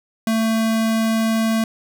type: tone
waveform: square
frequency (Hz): 223.4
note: A3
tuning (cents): +27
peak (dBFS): -17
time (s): 0.27-1.64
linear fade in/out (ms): 2
effects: none